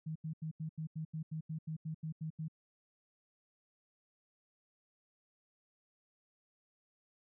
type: tone bursts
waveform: sine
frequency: 157.9 Hz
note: D#3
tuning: 26 cents sharp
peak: -37 dBFS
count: 14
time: 0.06-2.483 s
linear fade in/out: 10 ms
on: 96 ms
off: 83 ms
effects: none